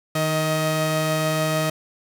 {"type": "tone pair together", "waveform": "sawtooth", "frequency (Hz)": [155.83, 630], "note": ["D#3", "D#5"], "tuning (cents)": [3, 21], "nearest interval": "2 octaves", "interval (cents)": 2418, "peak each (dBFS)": -19, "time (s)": [0.15, 1.7], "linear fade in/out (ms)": 5, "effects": []}